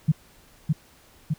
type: tone with echo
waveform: sine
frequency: 153.9 Hz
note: D#3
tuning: 19 cents flat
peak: -14 dBFS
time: 0.08-0.12 s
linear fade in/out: 10 ms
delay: 610 ms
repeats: 2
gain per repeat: -3 dB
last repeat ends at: 1.34 s
effects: pink hiss -55 dBFS RMS until 1.38 s